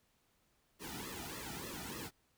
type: noise with flanger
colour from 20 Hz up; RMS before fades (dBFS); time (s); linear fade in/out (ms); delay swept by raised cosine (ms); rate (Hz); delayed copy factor
pink; -45; 0.79-2.11; 50; 1.3 to 1.89; 3.4; -1
effects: pink hiss -75 dBFS RMS until 2.37 s